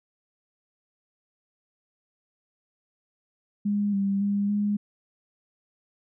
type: tone with pitch steps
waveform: sine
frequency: 204.8 / 197.5 / 202 / 206 Hz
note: G#3 / G3 / G#3 / G#3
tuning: -24 / +13 / -48 / -14 cents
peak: -22 dBFS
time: 3.65-4.77 s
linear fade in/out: 10 ms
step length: 280 ms
effects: none